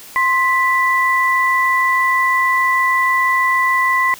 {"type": "tone pair together", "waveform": "sine", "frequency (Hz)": [1049.1, 1975.5], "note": ["C6", "B6"], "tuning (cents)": [4, 0], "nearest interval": "major seventh", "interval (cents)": 1096, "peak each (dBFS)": -15, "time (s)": [0.16, 4.14], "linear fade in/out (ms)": 0, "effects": ["white hiss -38 dBFS RMS until 4.19 s"]}